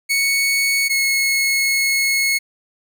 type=tone pair in turn; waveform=sawtooth; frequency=2217 / 2181 Hz; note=C#7 / C#7; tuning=0 / -29 cents; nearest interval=unison; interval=29 cents; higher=first; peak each=-12 dBFS; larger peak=neither; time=0.09-0.89 / 0.89-2.39 s; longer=second; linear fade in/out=20 ms; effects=none